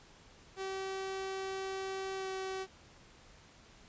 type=tone with pitch glide; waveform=sawtooth; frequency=384 to 380.7 Hz; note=G4 to F#4; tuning=-36 to +49 cents; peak=-33 dBFS; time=0.56-2.67 s; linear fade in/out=50 ms; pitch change=-15 cents; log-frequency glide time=2.16-2.28 s; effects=pink hiss -59 dBFS RMS until 3.88 s + resampled to 16000 Hz